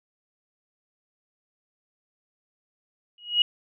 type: tone with exponential growth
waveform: sine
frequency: 2896 Hz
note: F#7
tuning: 38 cents flat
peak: -13 dBFS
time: 3.18-3.42 s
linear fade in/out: 2 ms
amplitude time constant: 52 ms
effects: none